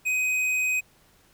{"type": "tone with tanh clipping", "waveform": "triangle", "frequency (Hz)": 2511, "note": "D#7", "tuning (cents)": 15, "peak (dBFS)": -24, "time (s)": [0.05, 0.81], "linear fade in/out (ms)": 20, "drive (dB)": 15, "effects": ["pink hiss -60 dBFS RMS until 1.33 s"]}